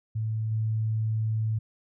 sine tone with level steps, 110 Hz, A2, in tune, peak -26 / -24 dBFS, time 0.15-1.59 s, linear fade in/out 10 ms, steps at 0.51 s, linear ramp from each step 10 ms, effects none

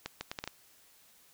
accelerating click train, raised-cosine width 0.2 ms, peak -19 dBFS, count 6, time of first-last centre 0.06-0.476 s, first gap 150 ms, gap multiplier 0.7, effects white hiss -62 dBFS RMS until 1.33 s

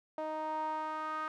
sawtooth tone with band-pass filter sweep, 311.1 Hz, D#4, in tune, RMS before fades -37 dBFS, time 0.18-1.28 s, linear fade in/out 2 ms, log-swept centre 740 to 1300 Hz, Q 5, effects none

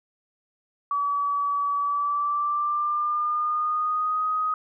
sine tone with pitch glide, 1143 to 1253.7 Hz, D6 to D#6, -47 to +13 cents, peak -22 dBFS, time 0.91-4.54 s, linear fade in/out 2 ms, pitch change +160 cents, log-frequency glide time 1.77-4.25 s, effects none

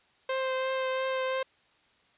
sawtooth tone with vibrato, 523.3 Hz, C5, in tune, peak -24 dBFS, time 0.29-1.43 s, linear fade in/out 5 ms, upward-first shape triangle, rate 2.9 Hz, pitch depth 14 cents each way, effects white hiss -65 dBFS RMS until 2.17 s + resampled to 8000 Hz

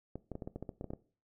clicks, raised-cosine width 2 ms, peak -27 dBFS, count 12, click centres 0.156 / 0.317 / 0.354 / 0.422 / 0.475 / 0.56 / 0.626 / 0.692 / 0.811 / 0.843 / 0.905 / 0.935 s, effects noise-tail reverb RT60 0.4 s tail -18 dB re dry

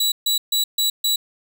sawtooth tone bursts, 3921 Hz, B7, 13 cents flat, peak -14 dBFS, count 5, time 0-1.16 s, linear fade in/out 5 ms, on 120 ms, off 140 ms, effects none

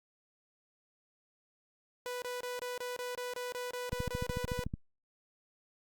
sawtooth tone bursts, 493.9 Hz, B4, in tune, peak -33 dBFS, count 14, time 2.06-4.638 s, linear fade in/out 0 ms, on 160 ms, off 26 ms
click train, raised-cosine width 5 ms, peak -23 dBFS, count 12, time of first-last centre 3.93-4.739 s, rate 13.6 Hz
effects Opus 48 kbps

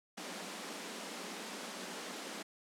pink high-pass noise, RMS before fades -44 dBFS, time 0.17-2.43 s, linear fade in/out 10 ms, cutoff 180 Hz, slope 96 dB/octave, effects low-pass 9000 Hz 12 dB/octave

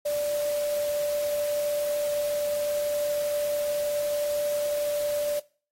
sine tone in noise, 587.3 Hz, D5, in tune, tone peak -24 dBFS, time 0.05-5.4 s, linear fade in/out 10 ms, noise white, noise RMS -39 dBFS, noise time 0.05-5.4 s, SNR +12 dB, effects noise-tail reverb RT60 0.4 s tail -21 dB re dry + AAC 48 kbps

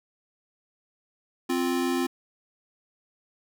square tone pair together, 261.8 / 349.2 Hz, C4 / F4, +1 / 0 cents, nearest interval perfect fourth, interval 499 cents, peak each -27 / -28 dBFS, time 1.49-2.07 s, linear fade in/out 10 ms, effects none

